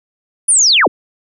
sine linear sweep, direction down, 9956 to 109.1 Hz, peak -7 dBFS, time 0.48-0.88 s, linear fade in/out 10 ms, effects none

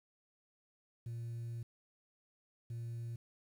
sine tone bursts at uneven times, 117 Hz, A#2, 7 cents sharp, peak -37 dBFS, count 2, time 1.06-1.63 / 2.7-3.16 s, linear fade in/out 5 ms, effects tanh soft clip ceiling -39 dBFS + 11-bit

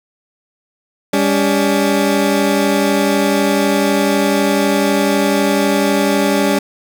20% pulse tone pair together, 200 / 284 Hz, G3 / C#4, +35 / +42 cents, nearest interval tritone, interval 607 cents, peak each -10 dBFS, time 1.13-6.59 s, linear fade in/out 5 ms, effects none

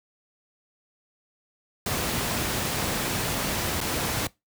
pink noise with dropouts, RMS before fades -27 dBFS, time 1.86-4.27 s, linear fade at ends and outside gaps 2 ms, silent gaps 3.805-3.812 s, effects noise-tail reverb RT60 0.2 s tail -22 dB re dry + high-pass 60 Hz 12 dB/octave

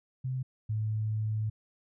sine tone pair in turn, 129.4 / 108.31 Hz, C3 / A2, -19 / -27 cents, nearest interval minor third, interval 308 cents, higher first, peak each -30 / -28 dBFS, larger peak second, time 0.24-0.43 / 0.69-1.5 s, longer second, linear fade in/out 10 ms, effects none

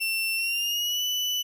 35% pulse tone with pitch glide, 2700 to 2979 Hz, E7 to F#7, +41 to +11 cents, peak -23 dBFS, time 0-1.43 s, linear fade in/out 20 ms, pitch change +170 cents, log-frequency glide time 0.36-1.03 s, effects none

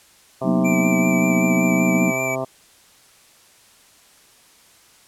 harmonic tone, 131.2 Hz, C3, 5 cents sharp, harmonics 1 / 2 / 3 / 4 / 5 / 6 / 7 / 8 / 9, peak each -32 / -31 / -31 / -32 / -25 / -36 / -36 / -36 / -37 dBFS, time 0.41-2.45 s, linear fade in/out 10 ms
sine chord, B major seventh, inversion second, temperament equal, 185 / 233.1 / 246.9 / 311.1 Hz, F#3 / A#3 / B3 / D#4, 0 / 0 / 0 / 0 cents, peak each -19 / -25 / -22 / -23 dBFS, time 0.43-2.13 s, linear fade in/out 50 ms
square tone with vibrato, 2327 Hz, D7, 17 cents flat, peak -24 dBFS, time 0.64-2.36 s, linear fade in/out 20 ms, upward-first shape sine, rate 5.2 Hz, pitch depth 22 cents each way
effects white hiss -52 dBFS RMS until 5.07 s + low-pass 11000 Hz 12 dB/octave

